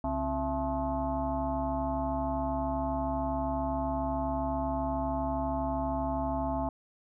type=tone with frequency modulation; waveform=sine; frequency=466.2 Hz; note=A#4; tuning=in tune; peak=-28 dBFS; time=0.04-6.69 s; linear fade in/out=2 ms; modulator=201 Hz; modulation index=2.4; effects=none